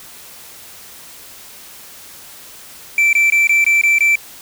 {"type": "tone bursts", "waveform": "triangle", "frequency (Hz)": 2335, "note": "D7", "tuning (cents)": -11, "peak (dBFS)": -8, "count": 7, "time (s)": [2.98, 4.156], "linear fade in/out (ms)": 2, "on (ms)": 150, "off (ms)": 21, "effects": ["white hiss -38 dBFS RMS until 4.41 s"]}